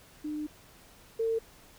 sine tone pair in turn, 301.8 / 452.2 Hz, D4 / A4, +47 / +47 cents, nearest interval perfect fifth, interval 700 cents, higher second, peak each -32 / -26 dBFS, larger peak second, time 0.24-0.47 / 1.19-1.39 s, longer first, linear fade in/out 10 ms, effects pink hiss -56 dBFS RMS until 1.78 s

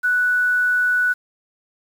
sine tone with quantisation, 1480 Hz, F#6, in tune, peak -15 dBFS, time 0.03-1.14 s, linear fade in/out 20 ms, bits 7, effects none

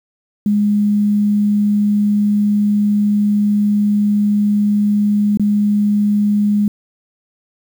sine tone with dropouts, 206.8 Hz, G#3, 7 cents flat, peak -11 dBFS, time 0.46-6.68 s, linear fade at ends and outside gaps 2 ms, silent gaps 5.373-5.396 s, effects 7-bit

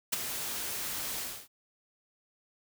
white noise with ADSR envelope, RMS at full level -27 dBFS, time 0.12-1.48 s, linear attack 12 ms, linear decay 19 ms, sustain -9 dB, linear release 280 ms, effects none

